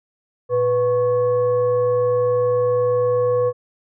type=tone with frequency modulation; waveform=sine; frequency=493.9 Hz; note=B4; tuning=in tune; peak=-15 dBFS; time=0.49-3.53 s; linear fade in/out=50 ms; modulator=609 Hz; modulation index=0.45; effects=none